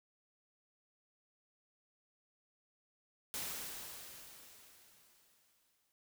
white noise with exponential decay, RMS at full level -40 dBFS, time 3.34-5.92 s, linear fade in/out 0 ms, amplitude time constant 560 ms, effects none

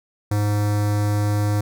square tone with notch filter, 103.83 Hz, G#2, in tune, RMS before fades -20 dBFS, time 0.31-1.61 s, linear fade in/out 5 ms, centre 2900 Hz, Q 1.1, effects none

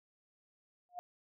sine tone with exponential growth, 713 Hz, F5, 36 cents sharp, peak -36 dBFS, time 0.89-0.99 s, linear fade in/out 0 ms, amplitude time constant 21 ms, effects none

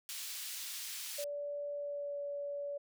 pink high-pass noise, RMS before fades -43 dBFS, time 0.09-1.24 s, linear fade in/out 0 ms, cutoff 3300 Hz, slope 12 dB/octave
sine tone with pitch glide, 578 to 572 Hz, D5 to D5, -28 to -46 cents, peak -37 dBFS, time 1.18-2.78 s, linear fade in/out 10 ms, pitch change -18 cents, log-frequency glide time 1.73-2.2 s
effects none

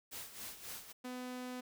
white noise with tremolo, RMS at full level -45 dBFS, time 0.11-0.93 s, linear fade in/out 20 ms, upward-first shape sine, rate 3.7 Hz, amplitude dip 70%
sawtooth tone, 250.9 Hz, B3, 28 cents sharp, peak -38 dBFS, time 1.04-1.61 s, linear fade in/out 10 ms
effects none

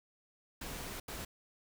pink noise bursts at uneven times, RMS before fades -43 dBFS, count 2, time 0.61-1 / 1.08-1.25 s, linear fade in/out 5 ms, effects none

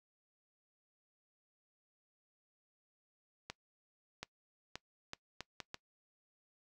accelerating click train, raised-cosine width 0.2 ms, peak -24 dBFS, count 7, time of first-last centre 3.5-5.744 s, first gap 730 ms, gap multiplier 0.72, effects noise-tail reverb RT60 0.1 s tail -22 dB re dry

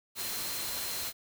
sine tone in noise, 4134 Hz, C8, 22 cents flat, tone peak -42 dBFS, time 0.15-1.13 s, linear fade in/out 50 ms, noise white, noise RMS -36 dBFS, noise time 0.15-1.13 s, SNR -9 dB, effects none

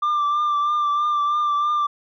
sine tone with vibrato, 1184 Hz, D6, 14 cents sharp, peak -15 dBFS, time 0.02-1.87 s, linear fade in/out 10 ms, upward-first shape triangle, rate 3.1 Hz, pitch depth 34 cents each way, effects tanh soft clip ceiling -17 dBFS

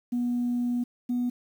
sine tone pair in turn, 242.9 / 245 Hz, B3 / B3, -29 / -14 cents, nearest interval unison, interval 15 cents, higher second, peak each -23 dBFS, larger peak neither, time 0.12-0.84 / 1.09-1.3 s, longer first, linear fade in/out 10 ms, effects tanh soft clip ceiling -21 dBFS + 9-bit

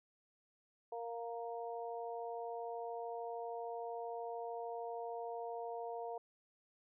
harmonic tone, 233.1 Hz, A#3, in tune, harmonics 2 / 3 / 4, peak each -44 / -44 / -49 dBFS, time 0.92-6.18 s, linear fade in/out 5 ms, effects none

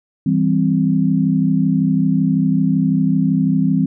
sine chord, C major, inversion first, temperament just, 163.52 / 196.22 / 261.6 Hz, E3 / G3 / C4, -14 / +2 / 0 cents, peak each -17 dBFS, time 0.26-3.86 s, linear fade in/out 5 ms, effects none

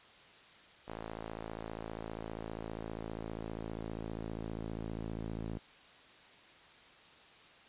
sawtooth tone with band-pass filter sweep, 55 Hz, A1, in tune, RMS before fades -42 dBFS, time 0.87-5.59 s, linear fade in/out 20 ms, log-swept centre 750 to 240 Hz, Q 0.76, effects white hiss -58 dBFS RMS until 7.68 s + resampled to 8000 Hz

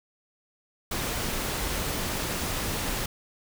pink noise, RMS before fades -30 dBFS, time 0.91-3.06 s, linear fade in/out 5 ms, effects none

